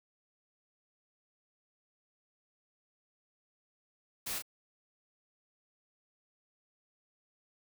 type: noise with echo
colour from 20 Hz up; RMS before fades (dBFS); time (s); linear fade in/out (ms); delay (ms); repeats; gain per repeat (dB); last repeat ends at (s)
white; -38; 4.26-4.39; 10; 33; 1; -4; 4.423
effects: none